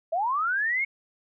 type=linear sweep; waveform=sine; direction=up; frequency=622.3 to 2213 Hz; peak=-23 dBFS; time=0.12-0.85 s; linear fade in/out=10 ms; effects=none